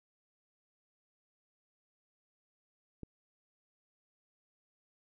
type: click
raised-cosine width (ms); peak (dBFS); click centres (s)
3; -30; 3.033
effects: none